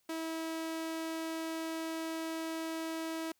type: tone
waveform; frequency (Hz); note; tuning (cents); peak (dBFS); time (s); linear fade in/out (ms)
sawtooth; 324; E4; -30; -32; 0.09-3.32; 5
effects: white hiss -75 dBFS RMS until 3.39 s